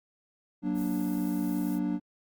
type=chord; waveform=triangle; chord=Gb augmented; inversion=none; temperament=equal with one note detuned; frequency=185 / 235.5 / 293.7 Hz; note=Gb3 / Bb3 / D4; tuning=0 / +18 / 0 cents; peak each=-30 / -31 / -28 dBFS; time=0.62-2 s; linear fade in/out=50 ms
type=noise; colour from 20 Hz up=violet; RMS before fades=-46 dBFS; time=0.74-1.8 s; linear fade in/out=50 ms
effects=Opus 48 kbps